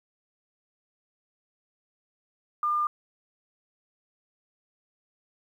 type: tone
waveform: sine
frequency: 1203 Hz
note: D6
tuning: 41 cents sharp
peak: -23 dBFS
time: 2.63-2.87 s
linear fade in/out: 2 ms
effects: 10-bit